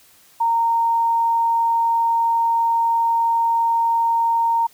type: tone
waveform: sine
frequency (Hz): 923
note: A#5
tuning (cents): -17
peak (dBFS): -15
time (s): 0.4-4.67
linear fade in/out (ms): 10
effects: white hiss -52 dBFS RMS until 4.73 s